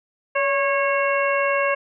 harmonic tone with a mistuned harmonic, 547 Hz, C#5, 23 cents flat, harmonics 1 / 2 / 3 / 4 / 5, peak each -21 / -24 / -26 / -27 / -28 dBFS, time 0.35-1.75 s, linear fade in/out 10 ms, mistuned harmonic 1, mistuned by +55 cents, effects none

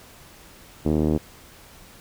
5% pulse tone with low-pass filter, 77.1 Hz, D#2, 15 cents flat, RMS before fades -21 dBFS, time 0.85-1.18 s, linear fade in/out 10 ms, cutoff 320 Hz, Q 1.3, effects pink hiss -48 dBFS RMS until 2 s

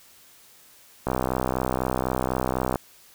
click train, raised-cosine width 1 ms, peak -10 dBFS, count 109, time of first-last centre 1.07-2.758 s, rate 64 Hz, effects white hiss -53 dBFS RMS until 3.14 s

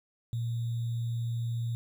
sine tone with sample-and-hold, 116.7 Hz, A#2, 2 cents sharp, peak -29 dBFS, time 0.33-1.75 s, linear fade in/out 0 ms, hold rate 3675 Hz, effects none

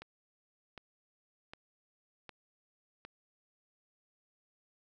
click train, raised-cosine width 0.3 ms, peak -30 dBFS, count 5, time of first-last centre 0.02-3.05 s, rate 1.32 Hz, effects none

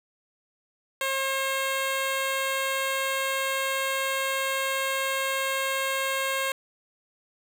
10% pulse tone, 537 Hz, C5, 45 cents sharp, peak -17 dBFS, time 1.01-6.52 s, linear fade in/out 2 ms, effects none

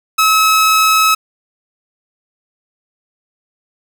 sawtooth tone, 1289 Hz, E6, 39 cents flat, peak -5 dBFS, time 0.18-1.15 s, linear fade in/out 10 ms, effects none

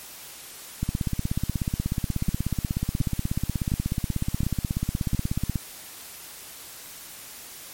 two click trains, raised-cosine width 5 ms, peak -12 / -12 dBFS, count 5 / 79, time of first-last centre 2.29-5.147 / 0.83-5.557 s, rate 1.4 / 16.5 Hz, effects white hiss -42 dBFS RMS until 7.73 s + MP3 64 kbps

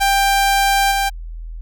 sawtooth tone with level steps, 790 Hz, G5, 13 cents sharp, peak -9 / -12 dBFS, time 0-1.1 s, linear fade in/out 20 ms, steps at 0.91 s, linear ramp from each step 10 ms, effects added 41 Hz sine -27 dBFS peak until 1.61 s

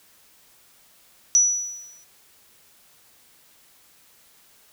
sine tone with exponential decay, 5900 Hz, F#8, 6 cents flat, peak -11 dBFS, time 1.35-2.04 s, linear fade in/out 0 ms, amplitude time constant 150 ms, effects white hiss -56 dBFS RMS until 4.72 s

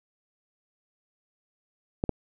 clicks, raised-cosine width 2 ms, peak -12 dBFS, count 2, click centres 2.039 / 2.093 s, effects none

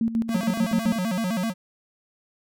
sine tone with tremolo, 227.8 Hz, A#3, 40 cents flat, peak -19 dBFS, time 0.01-0.96 s, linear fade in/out 2 ms, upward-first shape square, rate 7.1 Hz, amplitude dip 70%
square tone with vibrato, 203.2 Hz, G#3, 38 cents flat, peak -24 dBFS, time 0.28-1.54 s, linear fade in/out 50 ms, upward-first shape square, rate 7.8 Hz, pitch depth 190 cents each way
effects none

